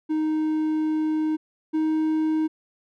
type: tone pair in turn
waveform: triangle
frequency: 311.1 / 313.6 Hz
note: D#4 / D#4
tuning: 0 / +14 cents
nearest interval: unison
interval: 14 cents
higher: second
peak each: -19 / -18 dBFS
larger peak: second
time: 0.09-1.37 / 1.73-2.48 s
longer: first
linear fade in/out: 20 ms
effects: none